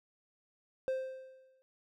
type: tone with exponential decay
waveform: triangle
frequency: 523.3 Hz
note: C5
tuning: in tune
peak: -27 dBFS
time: 0.88-1.62 s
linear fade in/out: 0 ms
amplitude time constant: 160 ms
effects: none